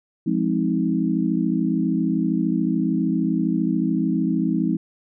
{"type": "chord", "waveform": "sine", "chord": "F minor seventh", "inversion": "none", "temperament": "equal with one note detuned", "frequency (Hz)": [174.61, 207.7, 261.6, 316.4], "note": ["F3", "Ab3", "C4", "Eb4"], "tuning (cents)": [0, 0, 0, 29], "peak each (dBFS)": -24, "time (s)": [0.26, 4.77], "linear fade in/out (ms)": 10, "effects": []}